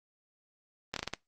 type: slowing click train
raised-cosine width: 0.2 ms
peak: -15 dBFS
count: 6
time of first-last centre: 0.94-1.136 s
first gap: 23 ms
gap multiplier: 1.27
effects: noise-tail reverb RT60 0.2 s tail -23 dB re dry + Opus 24 kbps